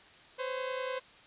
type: tone pair together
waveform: sawtooth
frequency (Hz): 509.7 / 540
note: C5 / C#5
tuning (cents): -45 / -45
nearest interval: minor second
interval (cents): 100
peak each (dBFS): -31 / -35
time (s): 0.38-1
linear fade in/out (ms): 20
effects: white hiss -56 dBFS RMS until 1.26 s + resampled to 8000 Hz